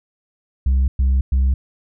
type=tone bursts; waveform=sine; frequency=65.7 Hz; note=C2; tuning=8 cents sharp; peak=-10 dBFS; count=3; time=0.66-1.54 s; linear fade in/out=5 ms; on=220 ms; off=110 ms; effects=tanh soft clip ceiling -12 dBFS